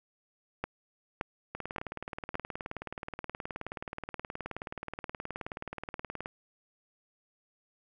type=two click trains; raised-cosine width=0.5 ms; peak=-17 / -22 dBFS; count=4 / 90; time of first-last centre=0.64-2.354 / 1.55-6.259 s; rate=1.75 / 18.9 Hz; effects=none